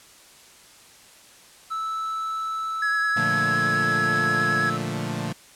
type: tone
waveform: triangle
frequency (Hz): 1312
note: E6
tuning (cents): -9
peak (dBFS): -24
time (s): 1.7-4.78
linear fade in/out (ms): 20
type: tone with vibrato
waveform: triangle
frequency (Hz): 1677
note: G#6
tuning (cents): +16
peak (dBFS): -20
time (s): 2.82-4.7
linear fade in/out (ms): 5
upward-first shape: sine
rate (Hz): 9.5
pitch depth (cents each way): 17
type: chord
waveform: sawtooth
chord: Bb major seventh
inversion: none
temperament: equal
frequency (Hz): 116.54 / 146.83 / 174.61 / 220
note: Bb2 / D3 / F3 / A3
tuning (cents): 0 / 0 / 0 / 0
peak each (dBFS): -28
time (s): 3.16-5.33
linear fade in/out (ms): 10
effects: white hiss -50 dBFS RMS until 5.55 s + low-pass 10000 Hz 12 dB/octave